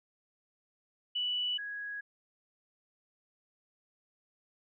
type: tone pair in turn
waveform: sine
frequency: 2960 / 1661.2 Hz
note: F#7 / G#6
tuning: 0 / 0 cents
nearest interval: minor seventh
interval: 1000 cents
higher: first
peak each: -30 / -37 dBFS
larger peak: first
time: 1.15-1.58 / 1.58-2.01 s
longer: neither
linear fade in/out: 10 ms
effects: none